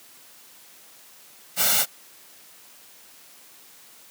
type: noise with comb filter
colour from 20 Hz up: white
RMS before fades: -20 dBFS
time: 1.56-1.86 s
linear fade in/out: 50 ms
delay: 1.4 ms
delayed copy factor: +0.75
effects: white hiss -50 dBFS RMS until 4.1 s + high-pass 150 Hz 12 dB/octave